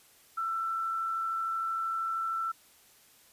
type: tone with amplitude modulation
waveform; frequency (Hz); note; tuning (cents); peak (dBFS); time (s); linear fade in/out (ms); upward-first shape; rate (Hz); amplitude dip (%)
sine; 1337; E6; +24; -28; 0.37-2.52; 10; sine; 93; 30
effects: white hiss -60 dBFS RMS until 3.32 s + resampled to 32000 Hz